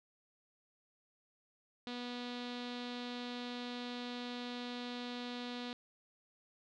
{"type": "tone with low-pass filter", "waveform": "sawtooth", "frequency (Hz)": 244.3, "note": "B3", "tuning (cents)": -19, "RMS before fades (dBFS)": -43, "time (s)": [1.87, 5.73], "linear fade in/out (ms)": 0, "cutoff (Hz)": 3900, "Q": 4, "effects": []}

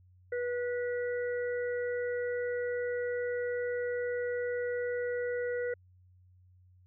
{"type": "harmonic tone", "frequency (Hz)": 487.4, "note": "B4", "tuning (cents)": -23, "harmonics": [1, 3, 4], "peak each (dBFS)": [-31, -42, -43], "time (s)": [0.32, 5.74], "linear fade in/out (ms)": 5, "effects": ["added 91 Hz sine -58 dBFS peak until 6.86 s"]}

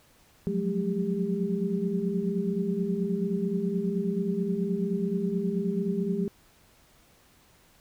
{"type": "tone cluster", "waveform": "sine", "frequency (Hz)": [178.1, 187.5, 211.8, 399], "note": ["F3", "F#3", "G#3", "G4"], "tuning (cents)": [34, 23, 34, 31], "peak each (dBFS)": -31, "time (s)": [0.47, 6.28], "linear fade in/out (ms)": 0, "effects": ["pink hiss -60 dBFS RMS until 7.8 s"]}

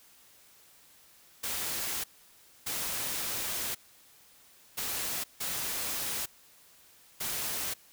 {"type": "noise bursts at uneven times", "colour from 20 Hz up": "white", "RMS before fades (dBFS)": -34, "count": 5, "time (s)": [[1.43, 2.04], [2.66, 3.75], [4.77, 5.24], [5.4, 6.26], [7.2, 7.74]], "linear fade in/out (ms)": 10, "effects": ["white hiss -59 dBFS RMS until 7.92 s"]}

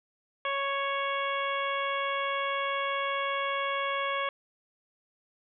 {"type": "harmonic tone", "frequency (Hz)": 554.4, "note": "C#5", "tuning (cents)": 0, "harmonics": [1, 2, 3, 4, 5, 6], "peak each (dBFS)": [-34, -31, -37, -36, -40, -40], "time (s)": [0.45, 4.29], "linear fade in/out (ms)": 2, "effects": []}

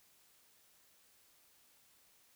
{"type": "silence", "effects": ["white hiss -68 dBFS RMS until 2.35 s"]}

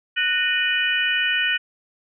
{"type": "harmonic tone with a mistuned harmonic", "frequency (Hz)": 493.9, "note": "B4", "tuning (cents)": 0, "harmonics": [3, 4, 5, 6], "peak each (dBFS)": [-24, -24, -24, -24], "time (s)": [0.16, 1.58], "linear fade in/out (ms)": 20, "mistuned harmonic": 4, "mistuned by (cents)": -120, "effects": []}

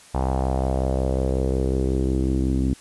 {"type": "tone with low-pass filter sweep", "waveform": "sawtooth", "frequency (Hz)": 65.5, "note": "C2", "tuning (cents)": 2, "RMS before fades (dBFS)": -22, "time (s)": [0.14, 2.74], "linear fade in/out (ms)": 10, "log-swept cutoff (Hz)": [860, 270], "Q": 3.4, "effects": ["white hiss -48 dBFS RMS until 2.8 s", "resampled to 24000 Hz"]}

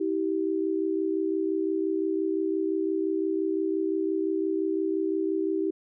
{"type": "tone pair together", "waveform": "sine", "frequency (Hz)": [321.6, 387.4], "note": ["E4", "G4"], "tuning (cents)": [-43, -20], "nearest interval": "minor third", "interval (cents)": 323, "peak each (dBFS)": -27, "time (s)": [0, 5.71], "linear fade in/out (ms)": 10, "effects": []}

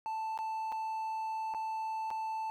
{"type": "tone with dropouts", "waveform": "triangle", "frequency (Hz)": 882, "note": "A5", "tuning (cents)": 4, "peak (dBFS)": -32, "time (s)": [0.06, 2.5], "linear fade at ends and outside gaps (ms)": 0, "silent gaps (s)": [[0.376, 0.389], [0.72, 0.724], [1.539, 1.547], [2.104, 2.111]], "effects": []}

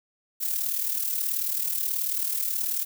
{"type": "noise with amplitude modulation", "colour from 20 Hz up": "violet", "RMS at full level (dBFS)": -25, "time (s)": [0.4, 2.85], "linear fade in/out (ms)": 20, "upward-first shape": "sine", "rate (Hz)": 38.5, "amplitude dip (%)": 60, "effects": []}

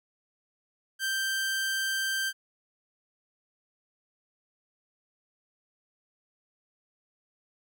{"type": "tone", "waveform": "sawtooth", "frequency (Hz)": 1568, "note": "G6", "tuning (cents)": 0, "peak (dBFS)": -24, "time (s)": [0.99, 2.33], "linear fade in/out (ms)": 50, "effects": []}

